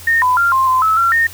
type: tone with pitch steps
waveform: sine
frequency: 1835 / 1003 / 1389 / 1055 / 1030 / 1301 / 1365 / 1836 Hz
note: A#6 / B5 / F6 / C6 / C6 / E6 / F6 / A#6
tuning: -28 / +26 / -10 / +14 / -28 / -23 / -40 / -27 cents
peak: -10 dBFS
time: 0.07-1.27 s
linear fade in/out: 5 ms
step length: 150 ms
effects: added 87 Hz sine -37 dBFS peak until 1.33 s + white hiss -36 dBFS RMS until 1.33 s